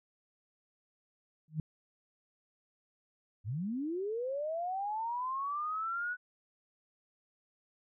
sine tone with exponential growth, 155.56 Hz, D#3, in tune, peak -27 dBFS, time 1.48-1.6 s, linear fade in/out 2 ms, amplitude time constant 25 ms
sine linear sweep, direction up, 89.1 to 1489 Hz, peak -33 dBFS, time 3.44-6.17 s, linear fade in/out 50 ms
effects none

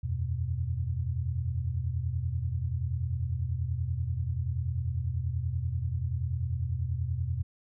sine chord, E suspended second, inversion none, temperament just, 82.41 / 92.71 / 123.61 Hz, E2 / F#2 / B2, 0 / +4 / +2 cents, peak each -32 / -34 / -32 dBFS, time 0.03-7.43 s, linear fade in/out 10 ms, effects none

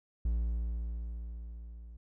triangle tone with level ramp, 57.4 Hz, A#1, 26 cents flat, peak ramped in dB -25 to -44 dBFS, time 0.25-1.97 s, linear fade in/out 5 ms, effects none

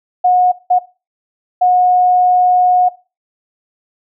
sine tone bursts at uneven times, 726 Hz, F#5, 33 cents flat, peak -7 dBFS, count 3, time 0.24-0.52 / 0.7-0.79 / 1.61-2.89 s, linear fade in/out 10 ms, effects noise-tail reverb RT60 0.3 s tail -18 dB re dry

